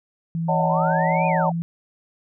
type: tone with pitch glide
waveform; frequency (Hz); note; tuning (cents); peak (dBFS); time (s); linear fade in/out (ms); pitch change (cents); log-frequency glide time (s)
sine; 165.4 to 167.9; E3 to E3; +6 to +32; -22; 0.35-1.62; 0; +26; 0.84-1.37
type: chord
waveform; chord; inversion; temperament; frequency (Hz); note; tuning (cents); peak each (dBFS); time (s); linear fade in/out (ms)
sine; D# half-diminished seventh; third; just; 560 / 622.3 / 746.7 / 896; C#5 / D#5 / F#5 / A5; +18 / 0 / +16 / +31; -25 / -26 / -25 / -22; 0.48-1.5; 10
type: linear two-way sweep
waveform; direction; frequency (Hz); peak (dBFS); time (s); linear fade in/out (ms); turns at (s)
sine; up then down; 662 to 2489 to 662; -28; 0.59-1.52; 5; 1.27
effects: none